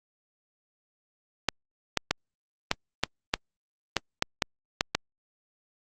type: clicks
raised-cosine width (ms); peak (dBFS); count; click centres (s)
0.2; -5; 11; 1.487 / 1.973 / 2.11 / 2.714 / 3.036 / 3.339 / 3.967 / 4.224 / 4.422 / 4.809 / 4.95
effects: Opus 48 kbps